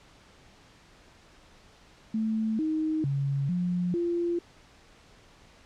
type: tone with pitch steps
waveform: sine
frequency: 219.9 / 313.2 / 138.9 / 177.8 / 344.4 Hz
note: A3 / D#4 / C#3 / F3 / F4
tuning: -1 / +11 / +4 / +31 / -24 cents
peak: -25 dBFS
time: 2.14-4.39 s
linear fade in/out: 5 ms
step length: 450 ms
effects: pink hiss -56 dBFS RMS until 5.65 s + low-pass 6000 Hz 12 dB/octave